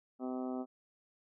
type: harmonic tone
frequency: 128 Hz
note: C3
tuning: 38 cents flat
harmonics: 2 / 3 / 4 / 5 / 6 / 7 / 8 / 9 / 10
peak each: -37 / -44 / -48 / -46 / -47 / -58 / -58 / -56 / -56 dBFS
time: 0.19-0.66 s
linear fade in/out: 50 ms
effects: none